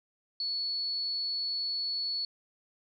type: tone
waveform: sine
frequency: 4411 Hz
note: C#8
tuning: 9 cents flat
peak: -30 dBFS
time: 0.4-2.25 s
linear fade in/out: 2 ms
effects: none

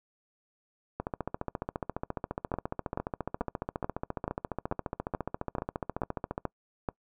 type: two click trains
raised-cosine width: 1 ms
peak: -18 / -16 dBFS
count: 79 / 11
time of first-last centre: 1-6.379 / 2.54-6.888 s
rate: 14.5 / 2.3 Hz
effects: noise-tail reverb RT60 0.1 s tail -24 dB re dry

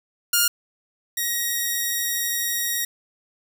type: tone pair in turn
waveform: 5% pulse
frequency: 1415 / 1888.8 Hz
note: F6 / A#6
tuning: +22 / +22 cents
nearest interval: perfect fourth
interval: 500 cents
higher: second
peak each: -5 / -12 dBFS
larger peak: first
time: 0.33-0.48 / 1.17-2.85 s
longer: second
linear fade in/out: 5 ms
effects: none

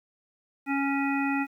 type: harmonic tone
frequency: 277.2 Hz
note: C#4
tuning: in tune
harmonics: 1 / 3 / 5 / 7 / 9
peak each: -26 / -32 / -35 / -35 / -34 dBFS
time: 0.66-1.47 s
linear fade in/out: 50 ms
effects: 10-bit

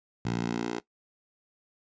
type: tone with high-pass filter sweep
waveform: 10% pulse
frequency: 58.27 Hz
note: A#1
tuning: in tune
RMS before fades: -31 dBFS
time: 0.25-0.8 s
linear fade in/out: 5 ms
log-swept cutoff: 120 to 380 Hz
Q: 1.6
effects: noise-tail reverb RT60 0.1 s tail -18 dB re dry + resampled to 16000 Hz

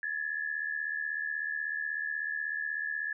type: tone pair together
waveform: sine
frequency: 1683.7 / 1760 Hz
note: G#6 / A6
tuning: +23 / 0 cents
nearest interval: minor second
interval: 77 cents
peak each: -34 / -35 dBFS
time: 0.03-3.13 s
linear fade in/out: 2 ms
effects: none

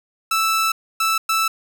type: tone bursts at uneven times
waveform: sawtooth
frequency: 1318.5 Hz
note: E6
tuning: in tune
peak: -13 dBFS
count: 3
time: 0.31-0.72 / 1-1.18 / 1.29-1.48 s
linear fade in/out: 5 ms
effects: none

